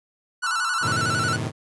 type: tone with vibrato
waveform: 45% pulse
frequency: 1406 Hz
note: F6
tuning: 11 cents sharp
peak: -22 dBFS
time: 0.42-1.37 s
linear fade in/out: 20 ms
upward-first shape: square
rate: 11 Hz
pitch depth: 78 cents each way
type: band-pass noise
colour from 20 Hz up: pink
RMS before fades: -34 dBFS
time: 0.43-0.92 s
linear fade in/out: 5 ms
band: 1000 to 1300 Hz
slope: 48 dB/octave
type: chord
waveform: sawtooth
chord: F# diminished seventh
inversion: none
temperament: equal with one note detuned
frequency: 92.5 / 110 / 128.27 / 155.56 Hz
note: F#2 / A2 / C3 / Eb3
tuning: 0 / 0 / -34 / 0 cents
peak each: -31 / -25 / -27 / -27 dBFS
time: 0.81-1.52 s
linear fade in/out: 50 ms
effects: resampled to 24000 Hz